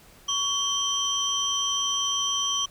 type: tone cluster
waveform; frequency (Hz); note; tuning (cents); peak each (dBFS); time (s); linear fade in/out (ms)
sine; 1119 / 3147 / 5910; C#6 / G7 / F#8; +16 / +6 / -3; -31 / -25 / -28; 0.28-2.66; 10
effects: tanh soft clip ceiling -15 dBFS + pink hiss -53 dBFS RMS until 2.7 s